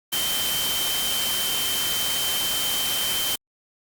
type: tone in noise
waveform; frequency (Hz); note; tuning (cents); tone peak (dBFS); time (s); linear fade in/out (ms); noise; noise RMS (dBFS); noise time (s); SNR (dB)
sine; 3108; G7; -16; -26; 0.12-3.36; 10; white; -26; 0.12-3.36; -3
effects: Opus 48 kbps